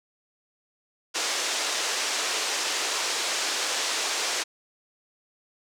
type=band-pass noise; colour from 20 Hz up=white; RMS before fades=-28 dBFS; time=1.14-4.44 s; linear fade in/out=20 ms; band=340 to 7200 Hz; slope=24 dB/octave; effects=none